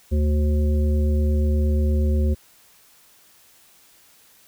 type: harmonic tone with a mistuned harmonic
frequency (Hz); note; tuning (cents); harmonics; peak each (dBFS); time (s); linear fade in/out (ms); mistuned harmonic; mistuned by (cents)
74.3; D2; +21; 1 / 3 / 5 / 7; -17 / -27 / -31 / -34; 0.11-2.35; 20; 7; +28
effects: white hiss -54 dBFS RMS until 4.47 s